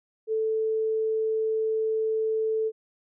sine tone, 440 Hz, A4, in tune, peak -23 dBFS, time 0.27-2.72 s, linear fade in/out 50 ms, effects none

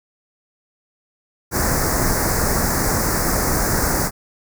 pink band-stop noise, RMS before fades -19 dBFS, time 1.51-4.11 s, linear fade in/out 50 ms, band 2000 to 4900 Hz, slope 48 dB/octave, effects none

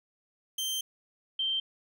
sawtooth / sine tone pair in turn, 3136 / 3136 Hz, G7 / G7, 0 / 0 cents, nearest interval unison, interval 0 cents, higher neither, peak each -27 dBFS, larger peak neither, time 0.58-0.81 / 1.39-1.6 s, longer first, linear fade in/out 5 ms, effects none

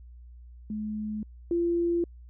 sine tone pair in turn, 213.4 / 342.7 Hz, G#3 / F4, +47 / -33 cents, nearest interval minor sixth, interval 820 cents, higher second, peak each -30 / -23 dBFS, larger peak second, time 0.7-1.23 / 1.51-2.04 s, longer neither, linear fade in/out 2 ms, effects added 60 Hz sine -45 dBFS peak until 2.29 s

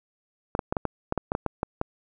clicks, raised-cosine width 1 ms, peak -11 dBFS, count 12, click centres 0.551 / 0.592 / 0.725 / 0.768 / 0.853 / 1.124 / 1.177 / 1.319 / 1.351 / 1.463 / 1.631 / 1.814 s, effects none

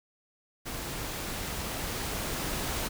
pink noise with level ramp, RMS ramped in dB -37 to -32 dBFS, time 0.65-2.89 s, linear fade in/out 20 ms, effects none

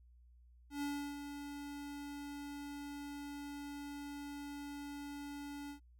square tone with ADSR envelope, 286.8 Hz, D4, 41 cents flat, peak -37 dBFS, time 0.7-5.8 s, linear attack 120 ms, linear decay 340 ms, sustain -8 dB, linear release 100 ms, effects added 60 Hz sine -60 dBFS peak until 5.99 s

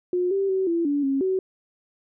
sine tone with pitch steps, 359.2 / 391.6 / 380 / 337.2 / 287.1 / 272.3 / 377 Hz, F4 / G4 / F#4 / E4 / D4 / C#4 / F#4, +49 / -2 / +46 / +39 / -39 / -31 / +32 cents, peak -20 dBFS, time 0.13-1.39 s, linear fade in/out 2 ms, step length 180 ms, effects none

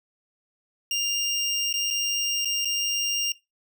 25% pulse tone with dropouts, 2801 Hz, F7, 4 cents sharp, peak -20 dBFS, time 0.91-3.32 s, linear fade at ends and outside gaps 2 ms, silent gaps 1.728-1.739 / 1.904-1.908 / 2.448-2.455 / 2.648-2.654 s, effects noise-tail reverb RT60 0.2 s tail -18 dB re dry

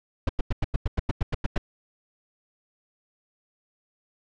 brown noise bursts, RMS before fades -22 dBFS, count 12, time 0.27-1.58 s, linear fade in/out 5 ms, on 23 ms, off 94 ms, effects low-pass 4000 Hz 12 dB/octave

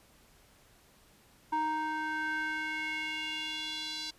square tone with band-pass filter sweep, 311.1 Hz, D#4, in tune, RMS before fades -35 dBFS, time 1.52-4.11 s, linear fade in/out 10 ms, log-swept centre 960 to 4400 Hz, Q 3.4, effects pink hiss -62 dBFS RMS until 4.18 s + resampled to 32000 Hz

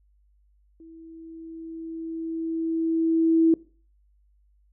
sine tone with level ramp, 326.5 Hz, E4, 17 cents flat, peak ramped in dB -44 to -14 dBFS, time 0.8-3.54 s, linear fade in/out 2 ms, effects noise-tail reverb RT60 0.4 s tail -22 dB re dry + added 50 Hz sine -59 dBFS peak until 4.72 s

